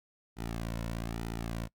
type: tone with flanger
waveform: sawtooth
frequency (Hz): 56.8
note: A#1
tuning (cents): -44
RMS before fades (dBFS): -37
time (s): 0.36-1.69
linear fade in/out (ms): 50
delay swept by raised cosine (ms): 1.8 to 2.52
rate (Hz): 1.1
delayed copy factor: -0.7
effects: noise-tail reverb RT60 0.1 s tail -24 dB re dry